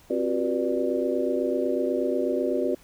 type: tone cluster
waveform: sine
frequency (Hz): 264.5 / 353.7 / 381.8 / 487.8 / 590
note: C4 / F4 / G4 / B4 / D5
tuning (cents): +19 / +22 / -46 / -21 / +8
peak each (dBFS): -29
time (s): 0.1-2.75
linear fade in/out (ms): 5
effects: pink hiss -55 dBFS RMS until 2.83 s